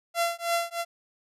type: tone with tremolo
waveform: sawtooth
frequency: 682 Hz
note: F5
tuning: 41 cents flat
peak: -18 dBFS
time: 0.14-0.85 s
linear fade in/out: 50 ms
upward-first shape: triangle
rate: 3.1 Hz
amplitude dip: 100%
effects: resampled to 32000 Hz